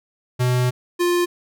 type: tone pair in turn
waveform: square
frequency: 125 / 351 Hz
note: B2 / F4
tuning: +21 / +9 cents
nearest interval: octave + tritone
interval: 1788 cents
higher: second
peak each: -17 dBFS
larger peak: neither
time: 0.39-0.71 / 0.99-1.26 s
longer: first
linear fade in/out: 20 ms
effects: none